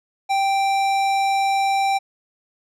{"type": "tone with tanh clipping", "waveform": "sine", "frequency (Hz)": 784, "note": "G5", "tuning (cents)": 0, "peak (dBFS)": -19, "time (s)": [0.29, 1.99], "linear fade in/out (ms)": 20, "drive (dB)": 17, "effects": []}